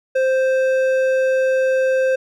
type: tone with hard clipping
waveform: triangle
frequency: 523.3 Hz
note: C5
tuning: in tune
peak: -16 dBFS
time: 0.15-2.16 s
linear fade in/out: 10 ms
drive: 12 dB
effects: none